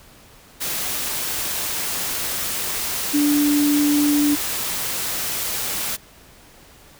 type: tone in noise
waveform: sine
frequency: 292.2 Hz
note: D4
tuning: 9 cents flat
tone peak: -15 dBFS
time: 3.13-4.36 s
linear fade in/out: 20 ms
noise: white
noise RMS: -25 dBFS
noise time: 0.6-5.97 s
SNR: +7 dB
effects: pink hiss -48 dBFS RMS until 6.99 s